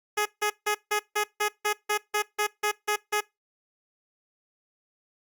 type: tone bursts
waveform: 10% pulse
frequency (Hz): 419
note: G#4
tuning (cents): +15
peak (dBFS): -15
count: 13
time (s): 0.17-3.208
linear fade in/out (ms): 10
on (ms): 86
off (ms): 160
effects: noise-tail reverb RT60 0.2 s tail -22 dB re dry + Opus 48 kbps